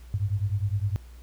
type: beating tone pair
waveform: sine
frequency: 97.4 / 107.2 Hz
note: G2 / A2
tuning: -11 / -45 cents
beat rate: 9.8 Hz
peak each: -26 / -28 dBFS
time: 0.14-0.96 s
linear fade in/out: 0 ms
effects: added 60 Hz sine -43 dBFS peak until 1.22 s + pink hiss -58 dBFS RMS until 1.22 s